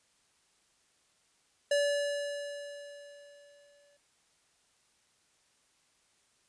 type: tone with exponential decay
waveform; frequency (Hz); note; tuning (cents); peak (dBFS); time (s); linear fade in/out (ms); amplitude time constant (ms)
square; 575; D5; -37; -25; 1.71-3.97; 5; 490
effects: white hiss -70 dBFS RMS until 6.48 s + resampled to 22050 Hz